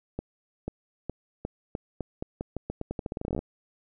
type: accelerating click train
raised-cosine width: 2 ms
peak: -18 dBFS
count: 25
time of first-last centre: 0.19-3.391 s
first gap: 490 ms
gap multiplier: 0.85
effects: none

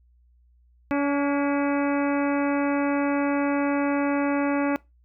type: harmonic tone with a mistuned harmonic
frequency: 284.2 Hz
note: C#4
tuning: 43 cents sharp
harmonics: 1 / 2 / 3 / 4 / 5 / 6 / 7 / 8 / 9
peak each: -22 / -28 / -32 / -34 / -36 / -38 / -39 / -40 / -41 dBFS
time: 0.91-4.76 s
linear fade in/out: 0 ms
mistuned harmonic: 6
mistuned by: -53 cents
effects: noise-tail reverb RT60 0.2 s tail -21 dB re dry + added 60 Hz sine -56 dBFS peak until 5.04 s

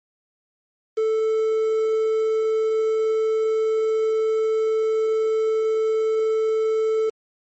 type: tone with quantisation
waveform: triangle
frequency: 440 Hz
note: A4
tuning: in tune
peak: -16 dBFS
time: 0.97-7.1 s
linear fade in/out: 10 ms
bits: 7
effects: MP3 32 kbps

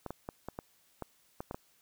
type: clicks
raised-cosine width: 1 ms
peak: -24 dBFS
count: 9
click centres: 0.063 / 0.106 / 0.289 / 0.486 / 0.589 / 1.023 / 1.405 / 1.511 / 1.545 s
effects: white hiss -68 dBFS RMS until 1.81 s

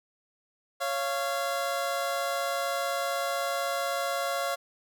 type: tone pair together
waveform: 25% pulse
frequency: 554.4 / 690.3 Hz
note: C#5 / F5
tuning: 0 / -20 cents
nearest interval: major third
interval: 380 cents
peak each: -27 dBFS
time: 0.8-4.56 s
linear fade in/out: 20 ms
effects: none

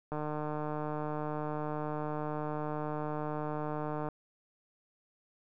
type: click train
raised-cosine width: 1 ms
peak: -23 dBFS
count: 600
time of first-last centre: 0.12-4.087 s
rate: 151 Hz
effects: none

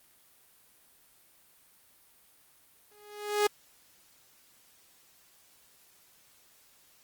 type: tone with exponential growth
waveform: sawtooth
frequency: 415.8 Hz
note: G#4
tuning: 2 cents sharp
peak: -17 dBFS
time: 2.91-3.47 s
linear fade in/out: 5 ms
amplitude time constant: 120 ms
effects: white hiss -62 dBFS RMS until 7.03 s + Opus 32 kbps

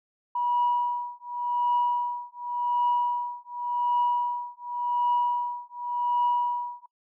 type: tone with tremolo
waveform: sine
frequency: 969 Hz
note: B5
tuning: 33 cents flat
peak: -19 dBFS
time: 0.35-6.86 s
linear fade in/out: 5 ms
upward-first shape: triangle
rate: 0.89 Hz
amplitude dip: 100%
effects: noise-tail reverb RT60 0.1 s tail -25 dB re dry + tanh soft clip ceiling -16 dBFS

